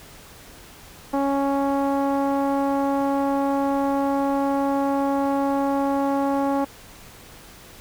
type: tone with low-pass filter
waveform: sawtooth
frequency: 277.2 Hz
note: C#4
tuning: in tune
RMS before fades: -22 dBFS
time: 1.13-6.65 s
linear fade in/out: 10 ms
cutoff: 920 Hz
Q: 2.1
effects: pink hiss -45 dBFS RMS until 7.8 s